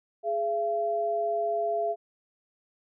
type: tone pair together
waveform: sine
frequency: 417.9 / 678.8 Hz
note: G#4 / F5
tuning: +11 / -49 cents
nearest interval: minor sixth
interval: 840 cents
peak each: -31 / -26 dBFS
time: 0.23-1.96 s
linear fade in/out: 50 ms
effects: none